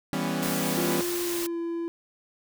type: chord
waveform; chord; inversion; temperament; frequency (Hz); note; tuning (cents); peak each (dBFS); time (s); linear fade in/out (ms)
sawtooth; C# half-diminished seventh; first; equal with one note detuned; 164.81 / 198.39 / 246.9 / 277.2; E3 / G3 / B3 / C#4; 0 / +21 / 0 / 0; -28; 0.13-1.01; 0
type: noise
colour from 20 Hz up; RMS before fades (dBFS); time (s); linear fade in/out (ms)
white; -33; 0.42-1.47; 10
type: tone with pitch glide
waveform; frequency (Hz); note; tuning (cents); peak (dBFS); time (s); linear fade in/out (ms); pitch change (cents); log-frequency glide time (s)
triangle; 349.2 to 336.9; F4 to E4; 0 to +38; -26; 0.77-1.88; 0; -62; 1.21-1.58
effects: none